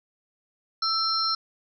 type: tone cluster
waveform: sine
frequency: 1327 / 4181 / 5390 Hz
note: E6 / C8 / E8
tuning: +11 / -2 / +38 cents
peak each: -27 dBFS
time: 0.82-1.35 s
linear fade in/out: 5 ms
effects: none